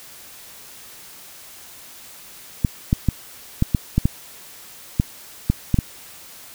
clicks, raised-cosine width 5 ms, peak -3 dBFS, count 11, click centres 2.648 / 2.929 / 3.087 / 3.624 / 3.748 / 3.98 / 4.055 / 4.999 / 5.5 / 5.743 / 5.788 s, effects white hiss -42 dBFS RMS until 6.54 s

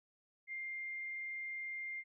sine tone, 2107 Hz, C7, 12 cents sharp, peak -40 dBFS, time 0.47-2.04 s, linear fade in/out 50 ms, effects none

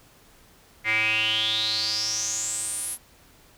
square tone with band-pass filter sweep, 110 Hz, A2, in tune, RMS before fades -26 dBFS, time 0.84-2.98 s, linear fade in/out 50 ms, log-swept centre 2100 to 11000 Hz, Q 10, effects pink hiss -55 dBFS RMS until 3.57 s

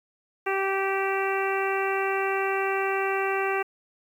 harmonic tone, 388.6 Hz, G4, 15 cents flat, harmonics 1 / 2 / 3 / 4 / 5 / 6 / 7, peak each -27 / -30 / -32 / -33 / -34 / -35 / -35 dBFS, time 0.46-3.63 s, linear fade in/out 10 ms, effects 9-bit

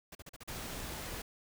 pink noise bursts, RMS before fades -49 dBFS, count 6, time 0.12-0.506 s, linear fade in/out 5 ms, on 31 ms, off 40 ms
pink noise, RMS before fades -42 dBFS, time 0.48-1.22 s, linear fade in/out 5 ms
effects none

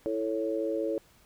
sine chord, A major, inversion second, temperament equal, 329.6 / 440 / 554.4 Hz, E4 / A4 / C#5, 0 / 0 / 0 cents, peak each -32 dBFS, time 0.06-0.98 s, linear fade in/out 0 ms, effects pink hiss -61 dBFS RMS until 1.25 s

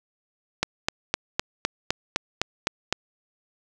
click train, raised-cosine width 0.2 ms, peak -4 dBFS, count 10, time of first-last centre 0.63-2.926 s, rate 3.92 Hz, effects none

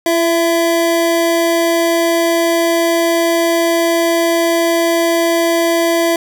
square tone pair together, 338.6 / 666.5 Hz, E4 / E5, +46 / +19 cents, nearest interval octave, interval 1173 cents, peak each -15 dBFS, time 0.06-6.16 s, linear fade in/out 2 ms, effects none

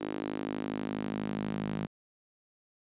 sawtooth tone with high-pass filter sweep, 52.2 Hz, G#1, 10 cents sharp, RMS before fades -35 dBFS, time 0-1.87 s, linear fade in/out 20 ms, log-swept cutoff 310 to 180 Hz, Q 3, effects resampled to 8000 Hz

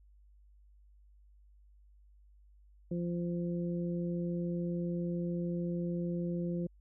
harmonic tone, 173.2 Hz, F3, 14 cents flat, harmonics 1 / 2 / 3, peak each -33 / -39 / -43 dBFS, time 2.91-6.67 s, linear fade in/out 5 ms, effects added 50 Hz sine -58 dBFS peak until 6.8 s

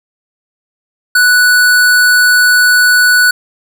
square tone, 1480 Hz, F#6, in tune, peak -6 dBFS, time 1.15-3.31 s, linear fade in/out 5 ms, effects none

